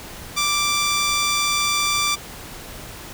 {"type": "tone", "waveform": "10% pulse", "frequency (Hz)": 1174.7, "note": "D6", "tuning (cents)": 0, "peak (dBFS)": -10, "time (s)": [0.36, 2.16], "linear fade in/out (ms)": 20, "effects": ["pink hiss -37 dBFS RMS until 3.13 s"]}